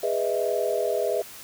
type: chord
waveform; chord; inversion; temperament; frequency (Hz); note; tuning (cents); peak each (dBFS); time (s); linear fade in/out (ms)
sine; E major seventh; first; just; 412 / 494.4 / 618.1 / 659.3; G#4 / B4 / D#5 / E5; -14 / +2 / -12 / 0; -28; 0.03-1.22; 5
effects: white hiss -43 dBFS RMS until 1.43 s